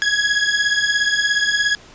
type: beating tone pair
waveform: sawtooth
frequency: 1660 / 1677 Hz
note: G#6 / G#6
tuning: -1 / +16 cents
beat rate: 17 Hz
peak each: -15 dBFS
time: 0.02-1.75 s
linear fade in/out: 0 ms
effects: pink hiss -44 dBFS RMS until 1.94 s + resampled to 16000 Hz